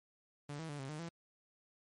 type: tone with pitch steps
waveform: sawtooth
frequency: 145.1 / 161.6 / 145.5 / 134.5 / 152.4 / 168 Hz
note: D3 / E3 / D3 / C3 / D#3 / E3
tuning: -21 / -34 / -16 / +48 / -36 / +33 cents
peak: -38 dBFS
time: 0.49-1.09 s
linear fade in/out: 5 ms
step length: 100 ms
effects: MP3 48 kbps